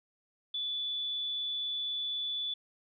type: tone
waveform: sine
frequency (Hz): 3464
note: A7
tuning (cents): -28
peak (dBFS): -32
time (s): 0.54-2.54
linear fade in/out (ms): 5
effects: none